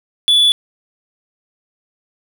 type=tone; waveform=triangle; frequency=3444 Hz; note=A7; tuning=38 cents flat; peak=-7 dBFS; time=0.28-0.52 s; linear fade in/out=0 ms; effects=none